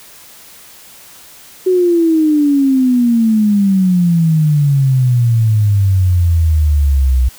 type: exponential sweep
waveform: sine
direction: down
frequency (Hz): 374.2 to 61.74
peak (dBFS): -8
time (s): 1.66-7.29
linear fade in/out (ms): 10
effects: white hiss -39 dBFS RMS until 7.38 s